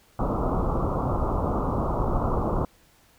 pink low-pass noise, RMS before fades -25 dBFS, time 0.19-2.65 s, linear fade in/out 2 ms, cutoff 1300 Hz, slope 96 dB/octave, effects pink hiss -59 dBFS RMS until 3.18 s

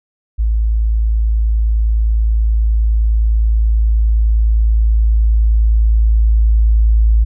sine tone with level ramp, 54.8 Hz, A1, 6 cents flat, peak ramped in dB -11 to -7 dBFS, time 0.38-7.25 s, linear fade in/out 20 ms, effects none

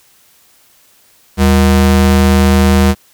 square ring-modulated tone, 137.9 Hz, C#3, 9 cents flat, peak -4 dBFS, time 1.37-2.95 s, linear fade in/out 50 ms, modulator 59.7 Hz, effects white hiss -49 dBFS RMS until 3.13 s

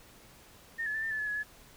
sine tone with pitch steps, 1829 / 1713 / 1765 / 1799 / 1738 / 1712 / 1684 / 1707 Hz, A#6 / A6 / A6 / A6 / A6 / A6 / G#6 / G#6, -33 / -47 / +5 / +38 / -22 / -48 / +24 / +47 cents, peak -31 dBFS, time 0.78-1.436 s, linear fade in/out 20 ms, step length 82 ms, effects pink hiss -56 dBFS RMS until 1.76 s

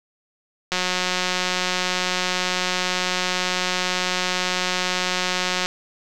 click train, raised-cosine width 0.2 ms, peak -5 dBFS, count 900, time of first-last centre 0.72-5.66 s, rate 182 Hz, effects none

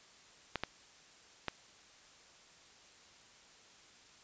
clicks, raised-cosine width 0.3 ms, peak -18 dBFS, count 3, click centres 0.557 / 0.636 / 1.483 s, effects white hiss -60 dBFS RMS until 4.23 s + resampled to 16000 Hz

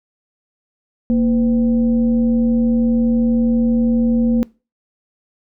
sine tone with frequency modulation, 233.1 Hz, A#3, in tune, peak -12 dBFS, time 1.1-4.43 s, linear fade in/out 0 ms, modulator 274 Hz, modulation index 0.42, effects noise-tail reverb RT60 0.3 s tail -22 dB re dry

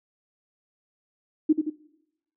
sine tone with echo, 310 Hz, D#4, 6 cents flat, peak -14 dBFS, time 1.49-1.53 s, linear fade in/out 10 ms, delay 86 ms, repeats 2, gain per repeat -5 dB, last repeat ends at 1.702 s, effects noise-tail reverb RT60 0.9 s tail -20 dB re dry

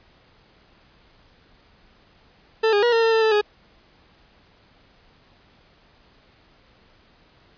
40% pulse tone with pitch steps, 443.8 / 409.2 / 478.9 / 457.5 / 452.3 / 446.6 / 439.5 / 417.3 Hz, A4 / G#4 / A#4 / A#4 / A4 / A4 / A4 / G#4, +15 / -26 / +47 / -32 / +48 / +26 / -2 / +8 cents, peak -15 dBFS, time 2.63-3.414 s, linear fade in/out 10 ms, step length 98 ms, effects pink hiss -56 dBFS RMS until 7.57 s + resampled to 11025 Hz

